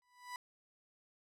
30% pulse tone with exponential growth, 987.8 Hz, B5, in tune, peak -37 dBFS, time 0.02-0.36 s, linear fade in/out 1 ms, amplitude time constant 73 ms, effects low-pass 12000 Hz 12 dB/octave

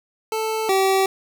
25% pulse tone pair in turn, 440 / 384.7 Hz, A4 / G4, 0 / -33 cents, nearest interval major second, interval 233 cents, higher first, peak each -18 / -12 dBFS, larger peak second, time 0.32-0.69 / 0.69-1.06 s, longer neither, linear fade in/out 2 ms, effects none

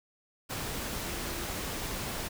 sine tone in noise, 344.4 Hz, F4, 24 cents flat, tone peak -43 dBFS, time 1.06-1.46 s, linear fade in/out 20 ms, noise pink, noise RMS -36 dBFS, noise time 0.49-2.29 s, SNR -10 dB, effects none

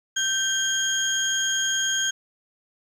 sine tone cluster, 1557 / 3211 / 6610 Hz, G6 / G7 / G#8, -12 / +41 / -9 cents, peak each -25 dBFS, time 0.16-2.11 s, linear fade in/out 10 ms, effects tanh soft clip ceiling -15 dBFS + 9-bit

